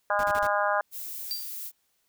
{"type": "harmonic tone", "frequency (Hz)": 204.4, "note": "G#3", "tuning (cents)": -27, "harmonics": [3, 4, 5, 6, 7, 8], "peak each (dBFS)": [-28, -29, -30, -31, -31, -32], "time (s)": [0.1, 0.81], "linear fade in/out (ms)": 2}
{"type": "noise bursts", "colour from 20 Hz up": "pink", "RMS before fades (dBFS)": -39, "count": 4, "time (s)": [0.19, 0.469], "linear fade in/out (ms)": 2, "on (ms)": 45, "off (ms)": 33}
{"type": "noise", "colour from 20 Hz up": "violet", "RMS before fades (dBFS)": -37, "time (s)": [0.91, 1.72], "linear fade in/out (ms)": 50}
{"type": "tone with exponential decay", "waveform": "square", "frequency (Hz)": 4699, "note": "D8", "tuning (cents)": 0, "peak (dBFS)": -27, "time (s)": [1.31, 1.56], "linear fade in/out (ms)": 0, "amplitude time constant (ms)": 53}
{"effects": ["white hiss -72 dBFS RMS until 2.08 s"]}